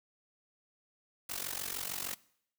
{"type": "noise with amplitude modulation", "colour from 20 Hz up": "white", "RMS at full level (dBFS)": -35, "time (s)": [1.29, 2.15], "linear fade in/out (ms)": 10, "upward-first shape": "sine", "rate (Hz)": 46.5, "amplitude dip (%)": 85, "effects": ["noise-tail reverb RT60 0.7 s tail -22 dB re dry"]}